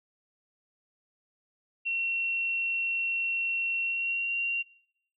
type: tone with pitch glide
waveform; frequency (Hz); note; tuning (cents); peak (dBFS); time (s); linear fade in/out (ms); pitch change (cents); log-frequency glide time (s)
sine; 2724 to 2759; F7 to F7; -44 to -22; -27; 1.85-4.63; 20; +22; 3.82-4.34
effects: noise-tail reverb RT60 0.7 s tail -21 dB re dry